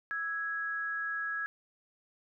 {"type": "tone pair together", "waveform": "sine", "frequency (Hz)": [1318.5, 1661.2], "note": ["E6", "G#6"], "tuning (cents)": [0, 0], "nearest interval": "major third", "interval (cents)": 400, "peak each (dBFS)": [-39, -33], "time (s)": [0.11, 1.46], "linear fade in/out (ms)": 0, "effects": []}